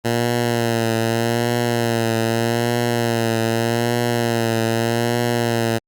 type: tone with vibrato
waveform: 10% pulse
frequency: 116.54 Hz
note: A#2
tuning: in tune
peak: -9 dBFS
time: 0.04-5.79 s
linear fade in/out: 20 ms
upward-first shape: triangle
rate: 0.82 Hz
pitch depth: 53 cents each way
effects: Opus 48 kbps